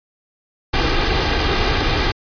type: noise with comb filter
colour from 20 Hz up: pink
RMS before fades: -17 dBFS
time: 0.73-2.12 s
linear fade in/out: 10 ms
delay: 2.5 ms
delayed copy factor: +0.5
effects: resampled to 11025 Hz